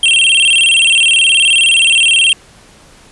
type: tone with vibrato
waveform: square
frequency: 2944 Hz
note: F#7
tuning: 9 cents flat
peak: -7 dBFS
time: 0.03-2.33 s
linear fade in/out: 2 ms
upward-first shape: square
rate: 19 Hz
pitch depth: 140 cents each way
effects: pink hiss -42 dBFS RMS until 3.11 s + resampled to 24000 Hz